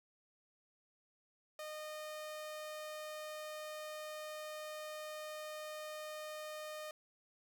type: tone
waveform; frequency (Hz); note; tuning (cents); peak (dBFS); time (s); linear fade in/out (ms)
sawtooth; 613; D#5; -26; -40; 1.59-6.91; 2
effects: none